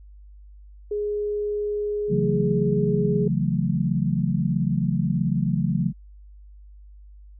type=tone; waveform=sine; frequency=415.9 Hz; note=G#4; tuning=2 cents sharp; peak=-23 dBFS; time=0.91-3.28 s; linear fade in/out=5 ms
type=chord; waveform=sine; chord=F# minor seventh; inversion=second; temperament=just; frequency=138.75 / 166.5 / 185 / 222 Hz; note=C#3 / E3 / F#3 / A3; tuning=+2 / +18 / 0 / +16 cents; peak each=-25 / -25 / -25 / -28 dBFS; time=2.08-5.93 s; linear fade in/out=50 ms
effects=added 50 Hz sine -43 dBFS peak until 7.39 s